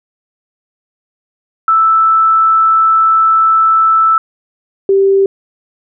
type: tone pair in turn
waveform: sine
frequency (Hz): 1318.5 / 390.9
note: E6 / G4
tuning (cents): 0 / -5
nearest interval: octave + major sixth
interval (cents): 2105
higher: first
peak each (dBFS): -6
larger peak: neither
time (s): 1.68-4.18 / 4.89-5.26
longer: first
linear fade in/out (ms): 2
effects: none